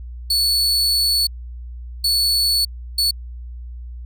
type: tone bursts at uneven times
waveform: 40% pulse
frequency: 4435 Hz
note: C#8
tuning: in tune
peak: -14 dBFS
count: 3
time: 0.3-1.27 / 2.04-2.65 / 2.98-3.11 s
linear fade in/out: 5 ms
effects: added 60 Hz sine -30 dBFS peak until 4.05 s